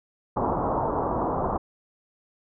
white low-pass noise, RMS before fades -26 dBFS, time 0.36-1.58 s, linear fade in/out 10 ms, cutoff 1100 Hz, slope 48 dB/octave, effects none

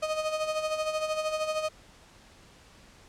35% pulse tone with tremolo, 622 Hz, D#5, 1 cent flat, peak -24 dBFS, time 0.02-1.69 s, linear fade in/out 10 ms, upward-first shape sine, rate 13 Hz, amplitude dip 60%, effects pink hiss -55 dBFS RMS until 3.08 s + low-pass 8000 Hz 12 dB/octave

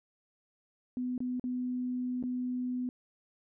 sine tone with dropouts, 250 Hz, B3, 21 cents sharp, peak -31 dBFS, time 0.97-2.89 s, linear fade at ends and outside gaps 1 ms, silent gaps 1.179-1.204 / 1.397-1.44 / 2.227-2.237 s, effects none

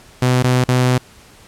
sawtooth tone with dropouts, 126.2 Hz, B2, 38 cents sharp, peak -8 dBFS, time 0.22-0.98 s, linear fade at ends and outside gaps 5 ms, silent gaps 0.426-0.44 / 0.641-0.685 s, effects pink hiss -45 dBFS RMS until 1.47 s + low-pass 11000 Hz 12 dB/octave

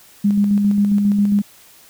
sine tone with tremolo, 203.5 Hz, G#3, 35 cents flat, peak -11 dBFS, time 0.24-1.42 s, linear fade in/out 10 ms, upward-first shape square, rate 7.4 Hz, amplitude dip 30%, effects white hiss -47 dBFS RMS until 1.89 s

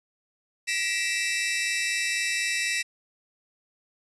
sawtooth tone cluster, 1914 / 2018 / 2338 / 2656 Hz, A#6 / B6 / D7 / E7, +45 / +37 / -8 / +12 cents, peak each -26 / -31 / -30 / -25 dBFS, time 0.67-2.83 s, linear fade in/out 20 ms, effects resampled to 24000 Hz + 9-bit

